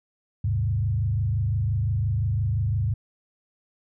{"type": "tone with frequency modulation", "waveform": "sine", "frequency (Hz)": 103.83, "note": "G#2", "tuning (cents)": 0, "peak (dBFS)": -21, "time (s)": [0.44, 2.94], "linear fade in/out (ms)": 5, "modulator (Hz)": 25.8, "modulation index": 1, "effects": []}